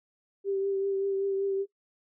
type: tone with vibrato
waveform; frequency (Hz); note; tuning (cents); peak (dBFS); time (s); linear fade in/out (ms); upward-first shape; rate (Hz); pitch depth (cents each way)
sine; 392; G4; 0; -26; 0.44-1.66; 50; triangle; 5.2; 25
effects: noise-tail reverb RT60 0.1 s tail -17 dB re dry